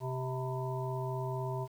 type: harmonic tone with a mistuned harmonic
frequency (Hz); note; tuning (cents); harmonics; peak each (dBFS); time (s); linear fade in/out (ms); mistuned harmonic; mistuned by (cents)
129.7; C3; -15; 1 / 3 / 5 / 7 / 8; -35 / -40 / -42 / -43 / -44; 0-1.68; 50; 8; -78
effects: 10-bit